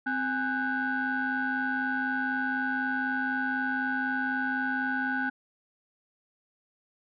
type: tone cluster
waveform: sine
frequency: 260.8 / 826 / 1490 / 1594 Hz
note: C4 / G#5 / F#6 / G6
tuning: -5 / -10 / +12 / +28 cents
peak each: -31 / -34 / -29 / -34 dBFS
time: 0.06-5.3 s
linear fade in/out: 10 ms
effects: tanh soft clip ceiling -20 dBFS